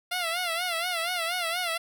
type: tone with vibrato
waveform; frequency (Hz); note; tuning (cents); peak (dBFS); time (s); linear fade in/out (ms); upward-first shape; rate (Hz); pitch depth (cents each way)
10% pulse; 692; F5; -16; -19; 0.11-1.78; 10; sine; 4.2; 100
effects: none